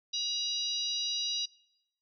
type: harmonic tone with a mistuned harmonic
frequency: 965 Hz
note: B5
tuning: 40 cents flat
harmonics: 3 / 4 / 5 / 6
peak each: -40 / -33 / -36 / -38 dBFS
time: 0.13-1.46 s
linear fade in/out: 10 ms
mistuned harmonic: 3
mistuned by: -29 cents
effects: noise-tail reverb RT60 0.8 s tail -20 dB re dry